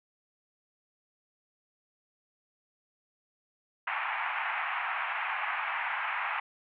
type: band-pass noise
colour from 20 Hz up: pink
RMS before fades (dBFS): -33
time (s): 3.87-6.4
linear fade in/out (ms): 5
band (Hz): 790 to 2600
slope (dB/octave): 48
effects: none